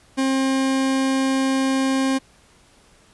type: tone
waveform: 40% pulse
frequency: 266.7 Hz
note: C4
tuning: 33 cents sharp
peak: -17 dBFS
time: 0.17-2.19 s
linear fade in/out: 20 ms
effects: pink hiss -54 dBFS RMS until 3.13 s + resampled to 24000 Hz